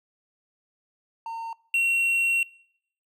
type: tone pair in turn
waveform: triangle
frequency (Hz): 912 / 2733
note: A#5 / F7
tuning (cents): -38 / -38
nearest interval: octave + perfect fifth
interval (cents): 1900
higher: second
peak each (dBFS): -29 / -18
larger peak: second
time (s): 1.26-1.53 / 1.74-2.43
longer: second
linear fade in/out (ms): 2
effects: noise-tail reverb RT60 0.7 s tail -24 dB re dry